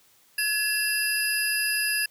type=tone cluster; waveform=sine; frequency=1698 / 2693 / 4939 / 10950 / 11670 Hz; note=G#6 / E7 / D#8 / F9 / F#9; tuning=+38 / +36 / -14 / -35 / -25 cents; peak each=-27 / -29 / -29 / -32 / -34 dBFS; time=0.38-2.06 s; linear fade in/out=5 ms; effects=white hiss -60 dBFS RMS until 2.1 s